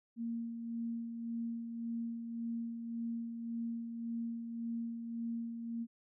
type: tone with tremolo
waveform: sine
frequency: 231.7 Hz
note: A#3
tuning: 10 cents flat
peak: -35 dBFS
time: 0.16-5.87 s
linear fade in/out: 50 ms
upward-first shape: sine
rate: 1.8 Hz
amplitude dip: 45%
effects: none